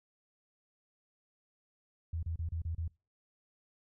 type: tone bursts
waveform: sine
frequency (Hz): 82.41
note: E2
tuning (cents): 0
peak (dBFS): -33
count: 6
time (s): 2.13-2.879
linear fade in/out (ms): 5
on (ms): 99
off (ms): 31
effects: noise-tail reverb RT60 0.3 s tail -24 dB re dry